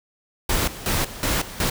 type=noise with tremolo; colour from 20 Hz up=pink; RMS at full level=-22 dBFS; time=0.49-1.7 s; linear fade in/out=5 ms; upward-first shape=square; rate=2.7 Hz; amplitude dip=80%; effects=none